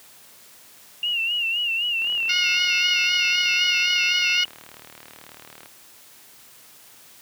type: tone with vibrato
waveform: sine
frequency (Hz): 2794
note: F7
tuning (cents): 0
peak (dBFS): -21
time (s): 1.03-4.45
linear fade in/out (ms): 2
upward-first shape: sine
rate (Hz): 3.9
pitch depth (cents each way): 80
type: click train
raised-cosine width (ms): 0.3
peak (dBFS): -26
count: 140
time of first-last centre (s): 2.02-5.659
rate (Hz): 38.2
type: harmonic tone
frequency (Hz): 720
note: F#5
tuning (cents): -47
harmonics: 2 / 3 / 4 / 5 / 6 / 7 / 8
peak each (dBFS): -30 / -24 / -28 / -34 / -30 / -30 / -33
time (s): 2.29-4.44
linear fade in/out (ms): 5
effects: white hiss -49 dBFS RMS until 7.21 s + high-pass 80 Hz 12 dB/octave